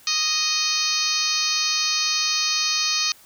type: harmonic tone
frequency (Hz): 622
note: D#5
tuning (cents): -1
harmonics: 2 / 3 / 4 / 5 / 6 / 7 / 8 / 9 / 10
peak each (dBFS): -32 / -36 / -28 / -33 / -30 / -24 / -28 / -30 / -28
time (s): 0.07-3.12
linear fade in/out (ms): 2
effects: white hiss -51 dBFS RMS until 3.25 s